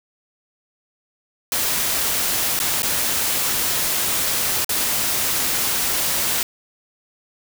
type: noise with dropouts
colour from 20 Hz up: white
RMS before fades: -21 dBFS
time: 1.52-6.43 s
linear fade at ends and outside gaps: 1 ms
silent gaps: 2.591-2.6 / 2.821-2.831 / 4.646-4.692 s
effects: none